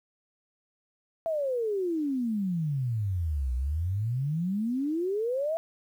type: exponential two-way sweep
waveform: sine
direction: down then up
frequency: 672 to 60.6 to 672 Hz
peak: -26 dBFS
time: 1.26-5.57 s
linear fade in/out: 0 ms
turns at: 3.54 s
effects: 10-bit